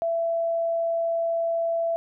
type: tone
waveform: sine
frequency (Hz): 668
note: E5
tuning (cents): +23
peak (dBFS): -22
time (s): 0.02-1.96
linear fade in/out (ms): 0
effects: none

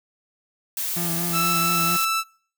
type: noise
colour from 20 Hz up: blue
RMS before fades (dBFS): -27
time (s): 0.77-2.05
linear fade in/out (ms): 2
type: tone with vibrato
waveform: 35% pulse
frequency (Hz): 170.3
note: F3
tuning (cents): -43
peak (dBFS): -25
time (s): 0.96-1.97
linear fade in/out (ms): 10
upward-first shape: sine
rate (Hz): 4.3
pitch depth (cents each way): 35
type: tone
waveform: sawtooth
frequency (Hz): 1322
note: E6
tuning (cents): +5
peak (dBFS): -17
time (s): 1.32-2.24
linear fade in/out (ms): 50
effects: noise-tail reverb RT60 0.5 s tail -25 dB re dry

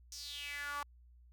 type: tone with high-pass filter sweep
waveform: sawtooth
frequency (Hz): 288.2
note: D4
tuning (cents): -33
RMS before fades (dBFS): -43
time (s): 0.12-0.83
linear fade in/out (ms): 2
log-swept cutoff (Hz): 5900 to 1000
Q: 5.2
effects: added 60 Hz sine -58 dBFS peak until 1.32 s

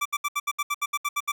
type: tone bursts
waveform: 25% pulse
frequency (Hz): 1166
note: D6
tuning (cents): -13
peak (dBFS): -20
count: 12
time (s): 0.01-1.32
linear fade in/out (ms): 10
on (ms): 45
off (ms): 70
effects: none

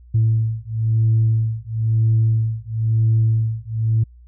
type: beating tone pair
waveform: sine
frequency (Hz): 111.3 / 112.3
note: A2 / A2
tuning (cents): +20 / +36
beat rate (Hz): 1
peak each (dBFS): -17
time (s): 0.14-4.04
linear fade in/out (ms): 10
effects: tanh soft clip ceiling -9 dBFS + added 60 Hz sine -42 dBFS peak until 4.27 s

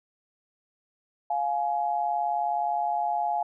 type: tone pair together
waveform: sine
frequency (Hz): 702 / 841.3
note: F5 / G#5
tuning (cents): +9 / +22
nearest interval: minor third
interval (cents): 313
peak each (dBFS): -27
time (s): 1.3-3.43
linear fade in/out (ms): 5
effects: none

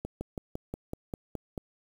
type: slowing click train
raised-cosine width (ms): 2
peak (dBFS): -21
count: 9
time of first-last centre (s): 0.05-1.578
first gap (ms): 160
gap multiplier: 1.05
effects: 8-bit

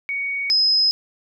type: tone pair in turn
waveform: sine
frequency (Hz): 2238 / 5085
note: C#7 / D#8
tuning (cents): +16 / +37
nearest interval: octave + major second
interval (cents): 1421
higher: second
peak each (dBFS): -22 / -14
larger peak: second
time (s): 0.09-0.5 / 0.5-0.91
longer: neither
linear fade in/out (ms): 0
effects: none

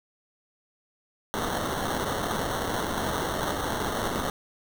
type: noise with sample-and-hold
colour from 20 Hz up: white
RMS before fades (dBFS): -29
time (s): 1.34-4.3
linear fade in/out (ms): 0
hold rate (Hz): 2450
effects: none

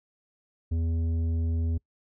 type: tone with tanh clipping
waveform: triangle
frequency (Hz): 82.41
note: E2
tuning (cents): 0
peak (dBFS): -26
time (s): 0.71-1.78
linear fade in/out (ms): 10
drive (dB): 13
effects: noise-tail reverb RT60 0.1 s tail -25 dB re dry

